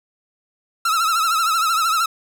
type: tone with vibrato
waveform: 45% pulse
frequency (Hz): 1318.5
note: E6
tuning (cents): 0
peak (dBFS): -16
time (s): 0.85-2.06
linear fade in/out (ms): 5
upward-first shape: triangle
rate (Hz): 13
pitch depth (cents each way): 98
effects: none